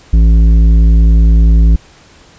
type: tone with tanh clipping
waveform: sine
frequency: 55.3 Hz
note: A1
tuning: 9 cents sharp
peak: -5 dBFS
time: 0.13-1.76 s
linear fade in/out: 5 ms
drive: 10 dB
effects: pink hiss -42 dBFS RMS until 2.38 s + resampled to 16000 Hz